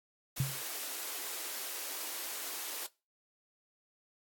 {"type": "high-pass noise", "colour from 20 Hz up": "white", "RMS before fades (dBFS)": -40, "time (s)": [0.36, 2.87], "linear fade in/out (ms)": 10, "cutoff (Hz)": 280, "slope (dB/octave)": 48}
{"type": "tone with exponential decay", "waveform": "sine", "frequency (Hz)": 135.4, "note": "C#3", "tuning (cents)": -40, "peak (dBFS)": -25, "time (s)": [0.4, 0.62], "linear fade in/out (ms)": 2, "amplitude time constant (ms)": 47}
{"effects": ["noise-tail reverb RT60 0.3 s tail -23 dB re dry", "AAC 64 kbps"]}